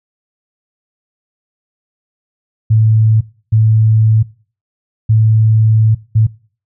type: tone bursts at uneven times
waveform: sine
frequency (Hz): 110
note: A2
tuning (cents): 0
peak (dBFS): -6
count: 4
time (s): 2.7-3.21 / 3.52-4.23 / 5.09-5.95 / 6.15-6.27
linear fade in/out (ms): 10
effects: noise-tail reverb RT60 0.4 s tail -21 dB re dry